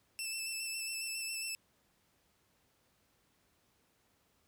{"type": "tone with vibrato", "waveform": "15% pulse", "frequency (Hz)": 2656, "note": "E7", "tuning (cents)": 12, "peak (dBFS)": -30, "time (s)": [0.19, 1.55], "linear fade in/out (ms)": 0, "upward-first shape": "square", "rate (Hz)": 7.3, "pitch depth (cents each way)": 19, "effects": ["pink hiss -73 dBFS RMS until 4.47 s", "high-pass 60 Hz 12 dB/octave"]}